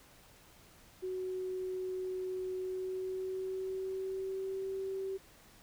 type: tone with pitch glide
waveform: sine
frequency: 371.4 to 384.9 Hz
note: F#4 to G4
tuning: +7 to -32 cents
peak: -35 dBFS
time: 1.02-5.18 s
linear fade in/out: 20 ms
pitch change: +61 cents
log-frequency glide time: 2.57-4.7 s
effects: pink hiss -60 dBFS RMS until 5.62 s